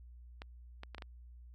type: clicks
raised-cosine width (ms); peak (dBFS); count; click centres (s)
0.3; -29; 5; 0.419 / 0.834 / 0.947 / 0.982 / 1.022
effects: added 60 Hz sine -51 dBFS peak until 1.54 s